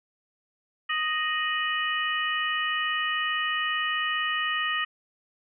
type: harmonic tone with a mistuned harmonic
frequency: 622.3 Hz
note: D#5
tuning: in tune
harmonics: 2 / 3 / 4 / 5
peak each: -30 / -28 / -35 / -31 dBFS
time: 0.89-4.85 s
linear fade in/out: 10 ms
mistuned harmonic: 5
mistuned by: -89 cents
effects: none